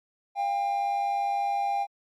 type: tone pair together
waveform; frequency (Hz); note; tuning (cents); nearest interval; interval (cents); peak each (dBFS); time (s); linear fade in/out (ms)
triangle; 698.5 / 798.3; F5 / G5; 0 / +31; major second; 231; -31 / -23; 0.35-1.87; 50
effects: MP3 96 kbps